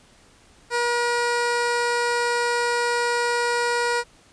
15% pulse tone, 478.7 Hz, A#4, 46 cents sharp, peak -14 dBFS, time 0.7-4.04 s, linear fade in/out 50 ms, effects pink hiss -54 dBFS RMS until 4.32 s + resampled to 22050 Hz

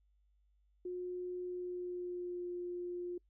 sine tone with pitch glide, 360 to 353.6 Hz, F#4 to F4, -47 to +22 cents, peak -38 dBFS, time 0.85-3.18 s, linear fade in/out 5 ms, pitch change -31 cents, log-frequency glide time 1.43-2.49 s, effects noise-tail reverb RT60 0.1 s tail -26 dB re dry + added 50 Hz sine -69 dBFS peak until 3.29 s

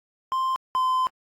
triangle tone pair in turn, 1046.5 / 1028.5 Hz, C6 / C6, 0 / -30 cents, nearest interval unison, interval 30 cents, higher first, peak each -20 / -18 dBFS, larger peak second, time 0.32-0.56 / 0.75-1.07 s, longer second, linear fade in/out 0 ms, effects AAC 64 kbps

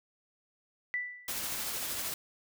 sine tone with exponential decay, 1975.5 Hz, B6, in tune, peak -28 dBFS, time 0.94-1.45 s, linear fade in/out 0 ms, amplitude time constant 110 ms
white noise with tremolo, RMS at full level -35 dBFS, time 1.28-2.14 s, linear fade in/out 2 ms, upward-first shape sine, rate 13 Hz, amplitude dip 25%
effects none

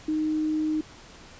sine tone, 309.6 Hz, D#4, 9 cents flat, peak -23 dBFS, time 0.08-0.81 s, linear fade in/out 5 ms, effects pink hiss -48 dBFS RMS until 1.39 s + resampled to 16000 Hz

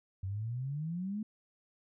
sine exponential sweep, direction up, 92.5 to 220 Hz, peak -34 dBFS, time 0.23-1.23 s, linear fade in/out 5 ms, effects none

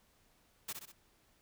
white noise with echo, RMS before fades -40 dBFS, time 0.68-0.73 s, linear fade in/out 10 ms, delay 64 ms, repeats 3, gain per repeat -5 dB, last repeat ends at 0.922 s, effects pink hiss -70 dBFS RMS until 1.41 s

